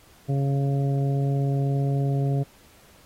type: harmonic tone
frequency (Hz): 138.59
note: C#3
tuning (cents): 0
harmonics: 1 / 2 / 3 / 4 / 5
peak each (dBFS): -21 / -32 / -33 / -38 / -37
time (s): 0.28-2.44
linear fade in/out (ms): 20
effects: pink hiss -55 dBFS RMS until 3.05 s + AAC 48 kbps